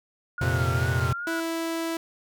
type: tone with vibrato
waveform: sine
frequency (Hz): 1418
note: F6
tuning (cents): +26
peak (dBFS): -30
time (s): 0.38-1.4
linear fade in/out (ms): 2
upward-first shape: triangle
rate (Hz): 2.4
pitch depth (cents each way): 77
type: chord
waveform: 45% pulse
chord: F suspended fourth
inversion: none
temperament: equal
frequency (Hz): 87.31 / 116.54 / 130.81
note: F2 / Bb2 / C3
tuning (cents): 0 / 0 / 0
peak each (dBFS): -27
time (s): 0.41-1.13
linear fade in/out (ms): 5
type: tone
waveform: sawtooth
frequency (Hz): 329.6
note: E4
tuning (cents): 0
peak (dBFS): -23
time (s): 1.27-1.97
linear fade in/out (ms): 2
effects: none